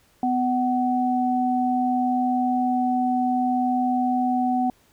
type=tone pair together; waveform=sine; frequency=250.8 / 749.9 Hz; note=B3 / F#5; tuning=+27 / +23 cents; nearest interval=octave + perfect fifth; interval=1896 cents; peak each=-22 dBFS; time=0.23-4.7 s; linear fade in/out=2 ms; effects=pink hiss -60 dBFS RMS until 4.92 s